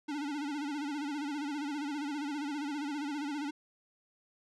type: tone with vibrato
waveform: square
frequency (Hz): 290.7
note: D4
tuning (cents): -18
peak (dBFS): -35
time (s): 0.08-3.51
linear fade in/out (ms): 10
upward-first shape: sine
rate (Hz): 15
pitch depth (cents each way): 92
effects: low-pass 6000 Hz 12 dB/octave